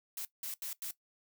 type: noise bursts at uneven times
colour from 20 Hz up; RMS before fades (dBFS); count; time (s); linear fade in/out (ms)
blue; -40; 4; 0.17-0.25 / 0.43-0.54 / 0.62-0.73 / 0.82-0.91; 2
effects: noise-tail reverb RT60 0.1 s tail -17 dB re dry